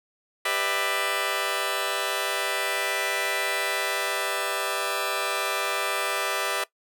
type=chord; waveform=10% pulse; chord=E minor seventh; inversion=first; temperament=just; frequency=395.6 / 494.4 / 593.3 / 659.3 Hz; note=G4 / B4 / D5 / E5; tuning=+16 / +2 / +18 / 0 cents; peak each=-24 / -23 / -22 / -21 dBFS; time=0.45-6.64 s; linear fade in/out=5 ms; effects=noise-tail reverb RT60 0.1 s tail -19 dB re dry